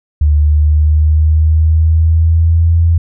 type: tone with pitch glide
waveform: sine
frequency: 74.5 to 83.62 Hz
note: D2 to E2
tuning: +25 to +25 cents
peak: -6 dBFS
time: 0.21-2.98 s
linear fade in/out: 5 ms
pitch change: +200 cents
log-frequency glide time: 0.37-2.77 s
effects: none